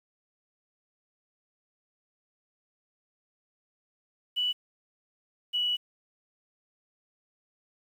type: tone pair in turn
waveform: sine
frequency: 2960 / 2941 Hz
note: F#7 / F#7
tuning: 0 / -11 cents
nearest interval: unison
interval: 11 cents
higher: first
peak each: -25 dBFS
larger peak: neither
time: 4.36-4.53 / 5.53-5.77 s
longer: second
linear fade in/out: 20 ms
effects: 9-bit